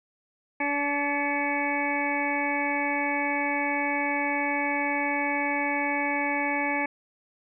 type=harmonic tone with a mistuned harmonic; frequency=287.3 Hz; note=D4; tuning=38 cents flat; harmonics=1 / 2 / 3 / 4 / 6 / 7 / 8 / 9; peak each=-31 / -34 / -30 / -40 / -33 / -40 / -29 / -41 dBFS; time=0.6-6.86 s; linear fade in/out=5 ms; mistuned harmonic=8; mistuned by=-44 cents; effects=none